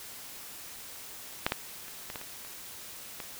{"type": "clicks", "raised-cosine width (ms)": 0.3, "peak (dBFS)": [-9, -11, -29, -22, -21, -26, -30, -22], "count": 8, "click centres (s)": [1.465, 1.521, 1.882, 2.101, 2.158, 2.214, 2.449, 3.202], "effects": ["white hiss -45 dBFS RMS until 3.39 s"]}